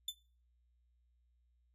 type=tone with exponential decay; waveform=40% pulse; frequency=3520 Hz; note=A7; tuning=in tune; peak=-32 dBFS; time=0.08-0.16 s; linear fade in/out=5 ms; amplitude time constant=16 ms; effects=noise-tail reverb RT60 0.4 s tail -21 dB re dry + added 60 Hz sine -70 dBFS peak until 1.74 s